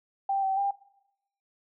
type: tone with pitch steps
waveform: sine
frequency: 785 / 770 / 797 Hz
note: G5 / G5 / G5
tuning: +2 / -31 / +28 cents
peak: -24 dBFS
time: 0.29-0.71 s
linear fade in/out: 5 ms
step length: 140 ms
effects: noise-tail reverb RT60 0.9 s tail -22 dB re dry